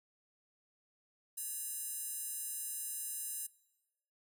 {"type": "tone with high-pass filter", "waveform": "square", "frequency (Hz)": 565, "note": "C#5", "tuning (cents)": 33, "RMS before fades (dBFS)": -41, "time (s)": [1.37, 3.47], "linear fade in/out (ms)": 10, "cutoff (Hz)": 10000, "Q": 2.1, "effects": ["noise-tail reverb RT60 1.0 s tail -22 dB re dry"]}